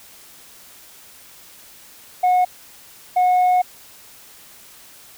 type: tone pair in turn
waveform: sine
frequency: 728 / 728 Hz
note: F#5 / F#5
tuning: -28 / -28 cents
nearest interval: unison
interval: 0 cents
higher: neither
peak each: -10 dBFS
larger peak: neither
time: 2.23-2.45 / 3.16-3.62 s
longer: second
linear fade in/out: 10 ms
effects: tanh soft clip ceiling -12 dBFS + white hiss -45 dBFS RMS until 5.17 s